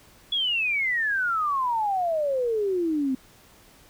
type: exponential sweep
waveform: sine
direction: down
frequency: 3416 to 254.7 Hz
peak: -22 dBFS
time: 0.32-3.15 s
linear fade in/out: 5 ms
effects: pink hiss -54 dBFS RMS until 3.89 s